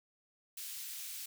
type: high-pass noise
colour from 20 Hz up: white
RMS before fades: -44 dBFS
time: 0.57-1.26 s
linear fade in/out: 5 ms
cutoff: 2600 Hz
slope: 12 dB/octave
effects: none